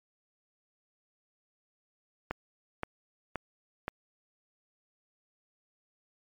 click train, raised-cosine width 0.5 ms, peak -17 dBFS, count 4, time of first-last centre 2.31-3.881 s, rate 1.91 Hz, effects MP3 48 kbps

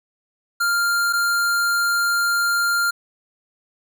square tone pair in turn, 1396.9 / 1396.9 Hz, F6 / F6, 0 / 0 cents, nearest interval unison, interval 0 cents, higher neither, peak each -18 dBFS, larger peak neither, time 0.6-1.13 / 1.13-2.91 s, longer second, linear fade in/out 10 ms, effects none

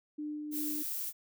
sine tone with tremolo, 299.8 Hz, D4, 36 cents sharp, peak -35 dBFS, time 0.18-0.83 s, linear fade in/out 10 ms, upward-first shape sine, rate 2.8 Hz, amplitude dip 25%
violet noise, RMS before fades -37 dBFS, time 0.51-1.13 s, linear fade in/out 50 ms
effects none

